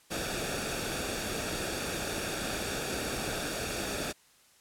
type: noise with comb filter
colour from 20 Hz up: pink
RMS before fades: -34 dBFS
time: 0.1-4.13 s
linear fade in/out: 20 ms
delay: 0.98 ms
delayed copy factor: -0.6
effects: white hiss -62 dBFS RMS until 4.6 s + low-pass 11000 Hz 12 dB/octave